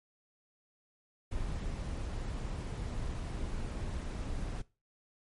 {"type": "noise", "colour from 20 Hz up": "brown", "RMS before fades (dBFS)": -37, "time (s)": [1.31, 4.62], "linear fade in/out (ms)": 10, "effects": ["noise-tail reverb RT60 0.3 s tail -20 dB re dry", "MP3 48 kbps"]}